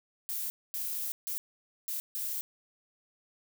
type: noise bursts at uneven times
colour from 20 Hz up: violet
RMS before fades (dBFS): -35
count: 5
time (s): 0.29-0.5 / 0.74-1.12 / 1.27-1.38 / 1.88-2 / 2.15-2.41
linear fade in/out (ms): 0
effects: none